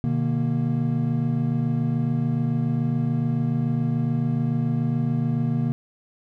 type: tone cluster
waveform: triangle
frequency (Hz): 125.1 / 152.1 / 234.5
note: B2 / D#3 / A#3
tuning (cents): +23 / -39 / +11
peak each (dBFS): -23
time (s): 0.04-5.72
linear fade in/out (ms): 0
effects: none